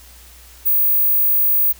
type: tone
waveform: sine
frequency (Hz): 15550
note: B9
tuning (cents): -28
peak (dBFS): -12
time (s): 0.65-1.73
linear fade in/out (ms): 20
effects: added 60 Hz sine -44 dBFS peak until 1.79 s + white hiss -45 dBFS RMS until 1.79 s